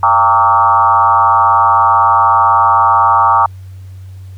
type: tone with frequency modulation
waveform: sine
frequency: 1031 Hz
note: C6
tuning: 26 cents flat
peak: -6 dBFS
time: 0.03-3.46 s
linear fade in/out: 2 ms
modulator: 116 Hz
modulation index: 2.1
effects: added 94 Hz sine -28 dBFS peak until 4.37 s + pink hiss -51 dBFS RMS until 4.37 s